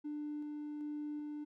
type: tone with tremolo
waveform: triangle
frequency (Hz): 297.3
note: D4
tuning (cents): +21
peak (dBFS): -35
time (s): 0.04-1.45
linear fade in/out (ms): 20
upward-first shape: square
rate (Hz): 1.3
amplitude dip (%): 25
effects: tanh soft clip ceiling -35 dBFS